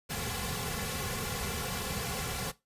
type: noise with comb filter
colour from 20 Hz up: pink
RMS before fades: -35 dBFS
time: 0.09-2.52 s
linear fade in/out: 20 ms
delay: 3.2 ms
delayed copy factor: -1
effects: noise-tail reverb RT60 0.2 s tail -17 dB re dry + resampled to 32000 Hz